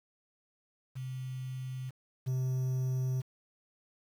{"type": "tone pair in turn", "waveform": ["sine", "triangle"], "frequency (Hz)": [129.3, 129.3], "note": ["C3", "C3"], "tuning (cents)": [-20, -20], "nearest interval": "unison", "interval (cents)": 0, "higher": "neither", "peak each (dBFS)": [-36, -27], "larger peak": "second", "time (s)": [[0.95, 1.91], [2.26, 3.22]], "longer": "neither", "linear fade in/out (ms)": 20, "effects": ["9-bit"]}